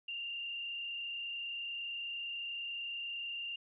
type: tone with frequency modulation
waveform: sine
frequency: 2794 Hz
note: F7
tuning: in tune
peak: -38 dBFS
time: 0.08-3.56 s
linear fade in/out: 5 ms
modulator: 31.1 Hz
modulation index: 1.5
effects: none